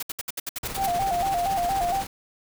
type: noise bursts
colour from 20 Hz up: white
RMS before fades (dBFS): -30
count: 10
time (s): 0-0.864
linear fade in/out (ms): 5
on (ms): 27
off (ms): 66
type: noise with tremolo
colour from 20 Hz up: pink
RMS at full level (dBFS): -32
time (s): 0.63-2.07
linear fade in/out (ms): 5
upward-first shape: sine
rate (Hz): 16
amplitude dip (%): 50
type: tone with vibrato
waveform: sine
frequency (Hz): 740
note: F#5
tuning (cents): 0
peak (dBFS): -22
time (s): 0.76-2.04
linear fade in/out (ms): 50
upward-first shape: square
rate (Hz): 4.3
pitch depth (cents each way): 94
effects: none